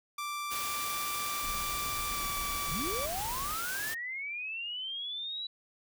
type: tone with pitch glide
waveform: sawtooth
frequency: 1174.7 to 1157.9 Hz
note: D6 to D6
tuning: 0 to -25 cents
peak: -31 dBFS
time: 0.18-3.06 s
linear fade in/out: 5 ms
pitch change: -25 cents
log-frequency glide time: 2.09-2.24 s
type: noise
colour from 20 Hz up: white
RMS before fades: -38 dBFS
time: 0.5-3.95 s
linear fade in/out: 20 ms
type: noise with tremolo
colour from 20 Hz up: brown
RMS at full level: -43 dBFS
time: 1.42-3.56 s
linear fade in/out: 20 ms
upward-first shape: square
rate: 16 Hz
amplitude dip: 35%
type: linear sweep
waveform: sine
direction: up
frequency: 123.47 to 3951 Hz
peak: -35 dBFS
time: 2.71-5.47 s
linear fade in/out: 5 ms
effects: none